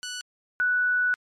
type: tone pair in turn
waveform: 10% pulse / sine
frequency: 1480 / 1480 Hz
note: F#6 / F#6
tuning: 0 / 0 cents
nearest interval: unison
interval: 0 cents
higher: neither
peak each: -23 / -20 dBFS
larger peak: second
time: 0.03-0.21 / 0.6-1.14 s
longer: second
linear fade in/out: 0 ms
effects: low-pass 8000 Hz 12 dB/octave + MP3 96 kbps